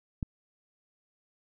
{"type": "click", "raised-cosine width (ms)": 5, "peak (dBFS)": -19, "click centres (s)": 0.228, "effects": []}